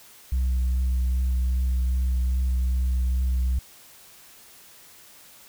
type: tone with vibrato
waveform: sine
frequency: 63.3 Hz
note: B1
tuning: 43 cents sharp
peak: -18 dBFS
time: 0.32-3.59 s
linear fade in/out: 5 ms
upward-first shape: triangle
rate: 2.5 Hz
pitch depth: 20 cents each way
effects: tanh soft clip ceiling -19 dBFS + white hiss -50 dBFS RMS until 5.48 s